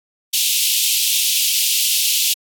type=high-pass noise; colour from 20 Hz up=pink; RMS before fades=-17 dBFS; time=0.33-2.34 s; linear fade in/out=10 ms; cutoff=2700 Hz; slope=48 dB/octave; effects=AAC 64 kbps